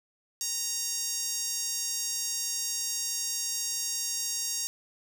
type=tone with high-pass filter; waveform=sawtooth; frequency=932.3 Hz; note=A#5; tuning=in tune; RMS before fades=-32 dBFS; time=0.41-4.67 s; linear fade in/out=0 ms; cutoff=6100 Hz; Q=2.7; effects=none